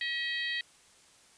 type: harmonic tone with a mistuned harmonic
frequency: 640 Hz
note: D#5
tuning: 49 cents sharp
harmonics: 3 / 4 / 5 / 6 / 7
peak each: -33 / -41 / -39 / -39 / -43 dBFS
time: 0.01-0.61 s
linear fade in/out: 2 ms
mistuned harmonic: 4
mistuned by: -15 cents
effects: white hiss -60 dBFS RMS until 1.37 s + resampled to 22050 Hz